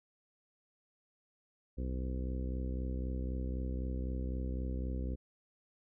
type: harmonic tone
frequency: 63.9 Hz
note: C2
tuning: 40 cents flat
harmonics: 1 / 2 / 3 / 4 / 5 / 6 / 7 / 8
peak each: -35 / -45 / -45 / -45 / -49 / -52 / -53 / -51 dBFS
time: 1.77-5.16 s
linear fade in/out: 20 ms
effects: none